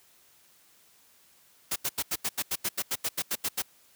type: noise bursts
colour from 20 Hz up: white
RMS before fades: -29 dBFS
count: 15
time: 1.71-3.622 s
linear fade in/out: 10 ms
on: 50 ms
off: 83 ms
effects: white hiss -61 dBFS RMS until 3.95 s + high-pass 60 Hz 12 dB/octave